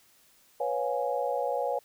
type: chord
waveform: sine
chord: C# dominant seventh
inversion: third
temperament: equal with one note detuned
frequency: 493.9 / 554.4 / 707.8 / 830.6 Hz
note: B4 / C#5 / E#5 / G#5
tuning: 0 / 0 / +23 / 0 cents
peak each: -32 / -31 / -34 / -33 dBFS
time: 0.6-1.79 s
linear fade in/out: 5 ms
effects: white hiss -62 dBFS RMS until 1.84 s